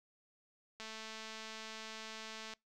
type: click train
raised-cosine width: 0.2 ms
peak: -30 dBFS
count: 383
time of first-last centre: 0.8-2.536 s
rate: 220 Hz
effects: noise-tail reverb RT60 0.2 s tail -26 dB re dry